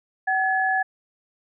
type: tone pair together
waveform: sine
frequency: 758.6 / 1703 Hz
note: F#5 / G#6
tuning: +43 / +43 cents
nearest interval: octave + major second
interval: 1400 cents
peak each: -22 / -22 dBFS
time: 0.27-0.83 s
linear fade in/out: 10 ms
effects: none